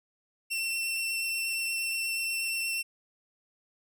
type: tone with vibrato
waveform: sawtooth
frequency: 2701 Hz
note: E7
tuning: 42 cents sharp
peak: -26 dBFS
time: 0.5-2.83 s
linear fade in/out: 20 ms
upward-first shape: triangle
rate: 8.4 Hz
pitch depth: 12 cents each way
effects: none